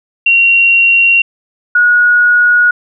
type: tone pair in turn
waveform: sine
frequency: 2749 / 1452.2 Hz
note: F7 / F#6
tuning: -28 / -33 cents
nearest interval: major seventh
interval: 1105 cents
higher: first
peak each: -5 dBFS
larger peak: neither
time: 0.26-1.22 / 1.75-2.71 s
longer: neither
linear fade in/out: 5 ms
effects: none